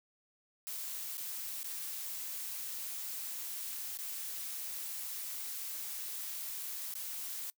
blue noise with dropouts, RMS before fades -41 dBFS, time 0.67-7.5 s, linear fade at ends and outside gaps 0 ms, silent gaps 1.171-1.179 / 1.631-1.644 / 3.973-3.988 / 6.939-6.953 s, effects noise-tail reverb RT60 0.1 s tail -23 dB re dry

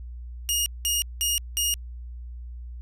15% pulse tone bursts, 2855 Hz, F7, 37 cents sharp, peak -15 dBFS, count 4, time 0.49-1.74 s, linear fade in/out 0 ms, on 170 ms, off 190 ms, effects added 60 Hz sine -35 dBFS peak until 2.81 s

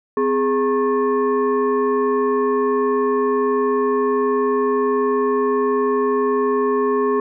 sine tone with frequency modulation, 415.3 Hz, G#4, in tune, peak -15 dBFS, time 0.17-7.2 s, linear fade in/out 2 ms, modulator 672 Hz, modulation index 0.89, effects none

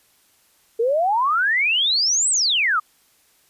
sine exponential two-way sweep, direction up then down, 440 to 8372 to 1178 Hz, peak -16 dBFS, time 0.79-2.8 s, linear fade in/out 10 ms, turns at 2.3 s, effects white hiss -59 dBFS RMS until 3.49 s + resampled to 32000 Hz

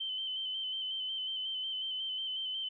sine tone with vibrato, 3078 Hz, G7, 32 cents flat, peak -34 dBFS, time 0-2.69 s, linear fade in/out 10 ms, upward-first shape square, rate 5.5 Hz, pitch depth 26 cents each way, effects none

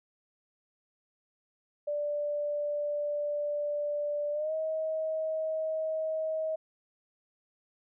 sine tone with pitch glide, 587.3 to 633.1 Hz, D5 to D#5, 0 to +30 cents, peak -29 dBFS, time 1.87-6.56 s, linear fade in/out 10 ms, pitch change +130 cents, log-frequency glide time 4.32-4.53 s, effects none

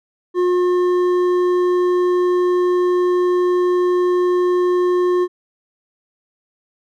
sine tone with hard clipping, 358.8 Hz, F4, 47 cents sharp, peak -15 dBFS, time 0.34-5.28 s, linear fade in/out 50 ms, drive 7 dB, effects none

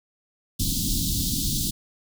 pink band-stop noise, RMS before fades -25 dBFS, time 0.59-1.71 s, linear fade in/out 10 ms, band 290 to 3500 Hz, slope 48 dB/octave, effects none

